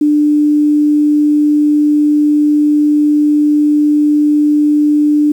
sine tone, 297.3 Hz, D4, 21 cents sharp, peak -7 dBFS, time 0.01-5.32 s, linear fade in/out 5 ms, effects 7-bit

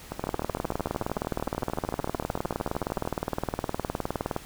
two click trains, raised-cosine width 1 ms, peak -13 / -17 dBFS, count 81 / 40, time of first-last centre 0.24-4.364 / 0.12-3.052 s, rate 19.4 / 13.3 Hz, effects pink hiss -46 dBFS RMS until 4.45 s

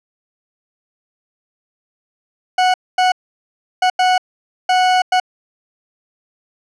40% pulse tone bursts at uneven times, 737 Hz, F#5, 7 cents flat, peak -10 dBFS, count 6, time 2.58-2.74 / 2.98-3.12 / 3.82-3.9 / 3.99-4.18 / 4.69-5.02 / 5.12-5.2 s, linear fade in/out 5 ms, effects low-pass 5000 Hz 12 dB/octave

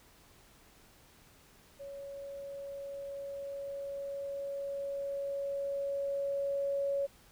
sine tone with level ramp, 558 Hz, C#5, 11 cents sharp, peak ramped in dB -42 to -29 dBFS, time 1.79-7.07 s, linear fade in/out 20 ms, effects pink hiss -61 dBFS RMS until 7.31 s

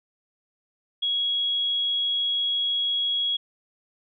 sine tone, 3322 Hz, G#7, in tune, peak -22 dBFS, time 1.02-3.37 s, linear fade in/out 10 ms, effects none

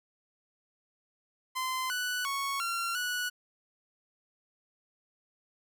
sawtooth tone with pitch steps, 1033 / 1484 / 1107 / 1372 / 1472 Hz, C6 / F#6 / C#6 / F6 / F#6, -22 / +5 / -3 / -31 / -9 cents, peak -27 dBFS, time 1.55-3.3 s, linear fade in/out 20 ms, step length 350 ms, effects none

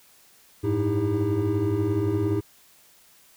triangle tone cluster, 94.3 / 106.1 / 307.5 / 324.6 / 400.3 Hz, F#2 / G#2 / D#4 / E4 / G4, +33 / +38 / -20 / -27 / +36 cents, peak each -32 / -23 / -27 / -25 / -25 dBFS, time 0.63-2.41 s, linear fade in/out 20 ms, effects tanh soft clip ceiling -13 dBFS + white hiss -56 dBFS RMS until 3.36 s

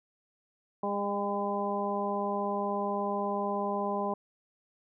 harmonic tone with a mistuned harmonic, 202.7 Hz, G#3, 42 cents flat, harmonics 1 / 2 / 3 / 4 / 5, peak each -35 / -35 / -35 / -35 / -35 dBFS, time 0.83-4.14 s, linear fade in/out 5 ms, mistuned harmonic 4, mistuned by -17 cents, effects none

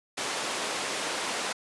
pink band-pass noise, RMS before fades -32 dBFS, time 0.17-1.53 s, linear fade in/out 10 ms, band 430 to 9100 Hz, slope 12 dB/octave, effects resampled to 24000 Hz

